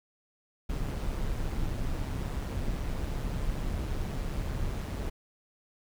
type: noise with amplitude modulation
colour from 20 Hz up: brown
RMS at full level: -30 dBFS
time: 0.69-5.1 s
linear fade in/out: 10 ms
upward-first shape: sine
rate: 139 Hz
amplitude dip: 45%
effects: none